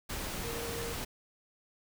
sine tone in noise, 466.2 Hz, A#4, in tune, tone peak -40 dBFS, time 0.43-0.94 s, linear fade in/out 10 ms, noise pink, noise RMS -38 dBFS, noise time 0.09-1.05 s, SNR -5 dB, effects none

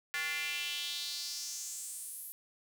square tone with high-pass filter sweep, 158.5 Hz, D#3, 32 cents sharp, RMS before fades -39 dBFS, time 0.14-2.32 s, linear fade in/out 0 ms, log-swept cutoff 1800 to 12000 Hz, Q 3.3, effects none

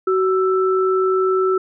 sine tone pair together, 376.4 / 1324.4 Hz, F#4 / E6, +30 / +8 cents, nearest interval octave + minor seventh, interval 2178 cents, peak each -15 / -21 dBFS, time 0.07-1.58 s, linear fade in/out 5 ms, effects none

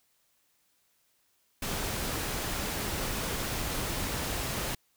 pink noise, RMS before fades -33 dBFS, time 1.62-4.75 s, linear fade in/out 5 ms, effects white hiss -71 dBFS RMS until 4.96 s

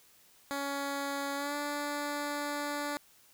10% pulse tone with pitch glide, 280.1 to 290.8 Hz, C#4 to D4, +18 to -17 cents, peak -25 dBFS, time 0.51-2.97 s, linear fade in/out 0 ms, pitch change +65 cents, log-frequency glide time 1.35-1.55 s, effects white hiss -62 dBFS RMS until 3.33 s

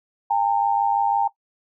sine tone pair together, 804 / 910 Hz, G5 / A#5, +44 / -42 cents, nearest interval major second, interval 214 cents, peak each -20 dBFS, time 0.3-1.28 s, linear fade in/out 10 ms, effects noise-tail reverb RT60 0.1 s tail -18 dB re dry

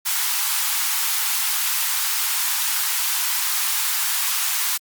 white high-pass noise, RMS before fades -22 dBFS, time 0.05-4.78 s, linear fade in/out 20 ms, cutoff 820 Hz, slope 48 dB/octave, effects Opus 48 kbps

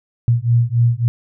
sine beating tone pair, 116.7 / 120.3 Hz, A#2 / B2, +2 / -45 cents, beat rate 3.6 Hz, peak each -15 dBFS, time 0.28-1.08 s, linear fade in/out 0 ms, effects none

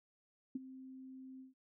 sine tone with ADSR envelope, 261.6 Hz, C4, in tune, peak -34 dBFS, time 0.55-1.54 s, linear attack 6 ms, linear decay 22 ms, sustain -15 dB, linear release 140 ms, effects none

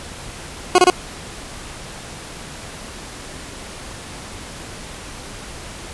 20% pulse tone bursts, 362.4 Hz, F#4, 36 cents flat, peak -3 dBFS, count 3, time 0.75-0.901 s, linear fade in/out 2 ms, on 33 ms, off 26 ms, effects pink hiss -34 dBFS RMS until 5.93 s + resampled to 24000 Hz

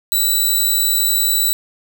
5% pulse tone, 3951 Hz, B7, in tune, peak -6 dBFS, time 0.12-1.53 s, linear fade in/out 0 ms, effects none

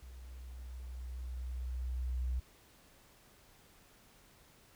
sine tone with level ramp, 62.6 Hz, B1, 24 cents sharp, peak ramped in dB -48 to -30 dBFS, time 0.02-2.4 s, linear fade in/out 10 ms, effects tanh soft clip ceiling -29 dBFS + pink hiss -63 dBFS RMS until 4.75 s

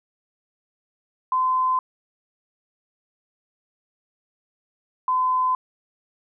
sine tone pair in turn, 1027 / 1019.9 Hz, C6 / C6, -33 / -45 cents, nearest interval unison, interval 12 cents, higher first, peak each -18 dBFS, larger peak neither, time 1.32-1.79 / 5.08-5.55 s, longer neither, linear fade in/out 2 ms, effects none

